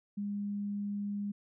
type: tone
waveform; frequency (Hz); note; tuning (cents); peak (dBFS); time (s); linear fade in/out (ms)
sine; 203.5; G#3; -35; -33; 0.17-1.32; 10
effects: none